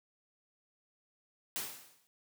white noise with exponential decay, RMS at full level -35 dBFS, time 1.56-2.07 s, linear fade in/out 0 ms, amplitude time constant 110 ms, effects high-pass 100 Hz 12 dB/octave

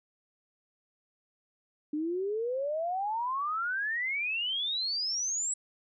sine exponential sweep, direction up, 293.6 to 7920 Hz, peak -29 dBFS, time 1.93-5.54 s, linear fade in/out 5 ms, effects none

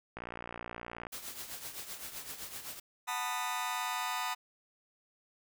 click train, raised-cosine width 0.5 ms, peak -26 dBFS, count 54, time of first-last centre 0.17-1.068 s, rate 59 Hz
white noise with tremolo, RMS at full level -41 dBFS, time 1.12-2.8 s, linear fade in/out 10 ms, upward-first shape triangle, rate 7.8 Hz, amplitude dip 70%
sawtooth chord, B dominant seventh, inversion second, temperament just, 740.8 / 889 / 987.8 / 1234.7 Hz, F#5 / A5 / B5 / D#6, +2 / +18 / 0 / -14 cents, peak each -37 / -36 / -34 / -35 dBFS, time 3.07-4.35 s, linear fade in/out 20 ms
effects none

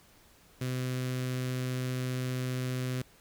sawtooth tone with notch filter, 127.5 Hz, C3, 44 cents flat, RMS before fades -33 dBFS, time 0.61-3.02 s, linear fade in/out 5 ms, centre 840 Hz, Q 1.1, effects pink hiss -60 dBFS RMS until 3.2 s

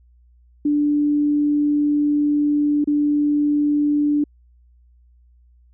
sine tone with dropouts, 293.7 Hz, D4, in tune, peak -15 dBFS, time 0.65-4.24 s, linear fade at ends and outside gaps 5 ms, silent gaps 2.843-2.873 s, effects added 60 Hz sine -50 dBFS peak until 5.73 s

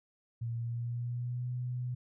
sine tone with pitch glide, 116.54 to 124.19 Hz, A#2 to B2, 0 to +10 cents, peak -33 dBFS, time 0.41-1.95 s, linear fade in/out 10 ms, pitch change +110 cents, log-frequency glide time 0.56-1.5 s, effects none

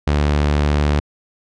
sawtooth tone, 73.5 Hz, D2, 2 cents sharp, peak -10 dBFS, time 0.07-1 s, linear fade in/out 5 ms, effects low-pass 5000 Hz 12 dB/octave

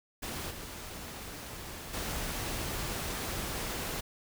pink noise with level steps, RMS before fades -38 / -43 / -36 dBFS, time 0.22-4.01 s, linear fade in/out 10 ms, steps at 0.5 / 1.93 s, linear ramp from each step 10 ms, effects none

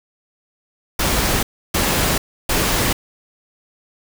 pink noise bursts, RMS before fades -18 dBFS, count 3, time 0.99-2.93 s, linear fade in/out 5 ms, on 440 ms, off 310 ms, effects none

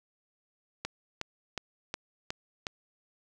click train, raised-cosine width 0.2 ms, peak -16 dBFS, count 6, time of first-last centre 0.85-2.668 s, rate 2.75 Hz, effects none

